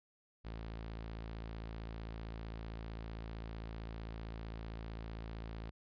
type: tone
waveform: sawtooth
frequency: 55.5 Hz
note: A1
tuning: 16 cents sharp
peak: -39 dBFS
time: 0.44-5.71 s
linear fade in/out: 20 ms
effects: resampled to 11025 Hz